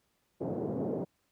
white band-pass noise, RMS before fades -34 dBFS, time 0.4-1.05 s, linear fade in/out 20 ms, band 120 to 510 Hz, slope 24 dB/octave, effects pink hiss -75 dBFS RMS until 1.31 s + high-pass 60 Hz 12 dB/octave

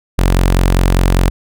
sawtooth tone, 45 Hz, F#1, 47 cents flat, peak -5 dBFS, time 0.18-1.3 s, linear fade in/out 10 ms, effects none

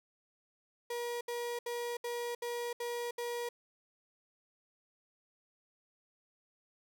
35% pulse tone bursts, 478.1 Hz, A#4, 44 cents sharp, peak -34 dBFS, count 7, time 0.9-3.49 s, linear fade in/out 5 ms, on 310 ms, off 70 ms, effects none

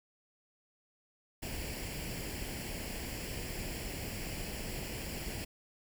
pink noise with comb filter, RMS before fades -40 dBFS, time 1.42-5.45 s, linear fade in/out 10 ms, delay 0.4 ms, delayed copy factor +0.65, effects none

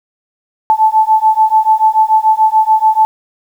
sine beating tone pair, 870 / 876.9 Hz, A5 / A5, -20 / -6 cents, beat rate 6.9 Hz, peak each -10 dBFS, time 0.7-3.05 s, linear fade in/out 0 ms, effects 7-bit

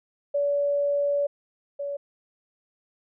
sine tone pair in turn, 572 / 567.7 Hz, D5 / C#5, -46 / +41 cents, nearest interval unison, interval 13 cents, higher first, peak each -21 / -28 dBFS, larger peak first, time 0.34-1.27 / 1.79-1.97 s, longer first, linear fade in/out 10 ms, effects none

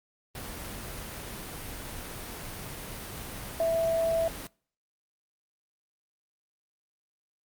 sine tone in noise, 659.3 Hz, E5, in tune, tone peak -23 dBFS, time 3.6-4.28 s, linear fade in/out 2 ms, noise pink, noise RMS -39 dBFS, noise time 0.35-4.47 s, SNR +13 dB, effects noise-tail reverb RT60 0.5 s tail -26 dB re dry + Opus 32 kbps

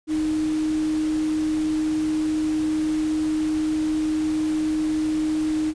sine tone in noise, 310.2 Hz, D#4, 5 cents flat, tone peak -20 dBFS, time 0.07-5.74 s, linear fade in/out 50 ms, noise pink, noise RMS -38 dBFS, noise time 0.07-5.74 s, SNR +15 dB, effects resampled to 22050 Hz

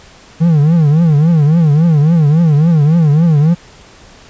triangle tone with vibrato, 157 Hz, D#3, 16 cents sharp, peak -4 dBFS, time 0.4-3.55 s, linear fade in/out 20 ms, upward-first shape triangle, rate 3.6 Hz, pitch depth 190 cents each way, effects pink hiss -40 dBFS RMS until 4.29 s + resampled to 16000 Hz

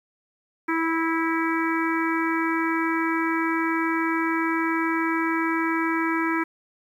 harmonic tone, 327 Hz, E4, 14 cents flat, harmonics 1 / 3 / 4 / 5 / 6 / 7, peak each -24 / -29 / -30 / -31 / -32 / -32 dBFS, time 0.68-6.44 s, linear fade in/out 10 ms, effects 9-bit

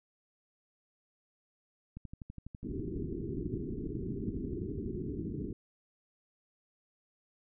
click train, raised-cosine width 5 ms, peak -31 dBFS, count 36, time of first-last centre 1.97-4.863 s, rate 12.1 Hz
white low-pass noise, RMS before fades -38 dBFS, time 2.64-5.53 s, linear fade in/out 5 ms, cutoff 410 Hz, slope 96 dB/octave
effects none

